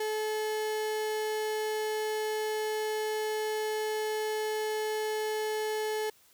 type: tone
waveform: 35% pulse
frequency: 430.7 Hz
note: A4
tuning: 37 cents flat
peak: -28 dBFS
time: 0-6.1 s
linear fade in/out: 5 ms
effects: white hiss -62 dBFS RMS until 6.33 s